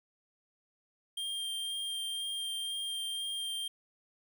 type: tone with vibrato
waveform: square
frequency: 3188 Hz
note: G7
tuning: 28 cents sharp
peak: -35 dBFS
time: 1.17-3.68 s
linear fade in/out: 5 ms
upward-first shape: sine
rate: 2 Hz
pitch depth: 10 cents each way
effects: 11-bit